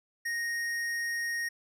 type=tone with hard clipping; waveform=sine; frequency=1864.7 Hz; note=A#6; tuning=in tune; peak=-32 dBFS; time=0.25-1.49 s; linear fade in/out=10 ms; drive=12 dB; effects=none